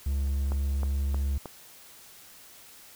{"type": "tone", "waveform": "triangle", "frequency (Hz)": 69.3, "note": "C#2", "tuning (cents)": 0, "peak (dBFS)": -23, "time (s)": [0.06, 1.38], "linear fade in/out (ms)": 5}
{"type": "click train", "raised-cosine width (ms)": 1, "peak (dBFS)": -23, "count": 4, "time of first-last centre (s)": [0.52, 1.458], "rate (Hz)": 3.2}
{"effects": ["white hiss -51 dBFS RMS until 2.95 s"]}